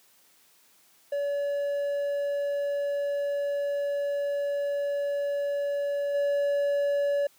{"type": "tone with level steps", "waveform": "triangle", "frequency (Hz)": 570, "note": "C#5", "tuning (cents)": 48, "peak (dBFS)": [-24, -21], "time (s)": [1.12, 7.27], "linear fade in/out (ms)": 5, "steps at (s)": 6.14, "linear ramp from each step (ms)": 10, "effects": ["white hiss -61 dBFS RMS until 7.38 s", "high-pass 150 Hz 12 dB/octave"]}